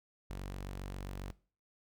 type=tone; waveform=sawtooth; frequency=47.4 Hz; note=F#1; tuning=43 cents sharp; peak=-36 dBFS; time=0.3-1.31 s; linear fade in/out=0 ms; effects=noise-tail reverb RT60 0.4 s tail -20 dB re dry